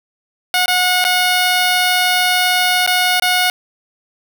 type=tone with dropouts; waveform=10% pulse; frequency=727 Hz; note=F#5; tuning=31 cents flat; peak=-4 dBFS; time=0.54-3.5 s; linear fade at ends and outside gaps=1 ms; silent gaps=0.659-0.68 / 1.042-1.049 / 2.864-2.875 / 3.198-3.222 s; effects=none